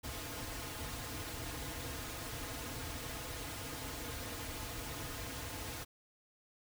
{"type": "noise with comb filter", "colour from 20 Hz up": "pink", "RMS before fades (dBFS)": -43, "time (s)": [0.03, 5.85], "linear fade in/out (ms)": 20, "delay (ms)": 5.2, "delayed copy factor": -0.8, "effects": []}